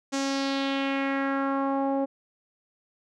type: tone with low-pass filter sweep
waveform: sawtooth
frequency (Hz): 273.5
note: C#4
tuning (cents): -23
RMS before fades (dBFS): -27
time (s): 0.12-2.06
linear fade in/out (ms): 20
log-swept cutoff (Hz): 6900 to 650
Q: 2.4
effects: none